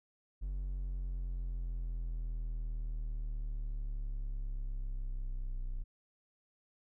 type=exponential sweep; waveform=triangle; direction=down; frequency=47.24 to 30.87 Hz; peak=-33 dBFS; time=0.41-5.84 s; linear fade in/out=20 ms; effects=none